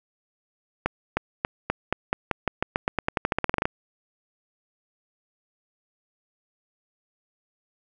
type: accelerating click train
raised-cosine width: 0.5 ms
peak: -7 dBFS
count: 23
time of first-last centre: 0.86-3.655 s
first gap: 310 ms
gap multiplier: 0.9
effects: none